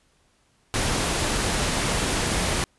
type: noise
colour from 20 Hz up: pink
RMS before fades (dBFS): -24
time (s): 0.74-2.64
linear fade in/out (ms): 0
effects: pink hiss -64 dBFS RMS until 2.78 s + resampled to 24000 Hz